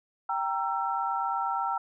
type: chord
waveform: sine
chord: E diminished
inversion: first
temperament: equal with one note detuned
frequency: 784 / 932.3 / 1338.5 Hz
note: G5 / Bb5 / E6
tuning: 0 / 0 / +26 cents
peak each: -31 dBFS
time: 0.29-1.78 s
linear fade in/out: 5 ms
effects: none